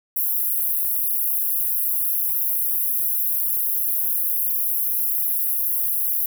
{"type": "high-pass noise", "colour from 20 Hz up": "pink", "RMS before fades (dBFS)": -22, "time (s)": [0.16, 6.26], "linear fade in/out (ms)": 5, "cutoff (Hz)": 11000, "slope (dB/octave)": 96, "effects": []}